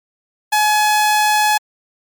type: tone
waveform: sawtooth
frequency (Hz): 847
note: G#5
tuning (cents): +34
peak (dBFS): -8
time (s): 0.52-1.58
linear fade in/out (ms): 10
effects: MP3 96 kbps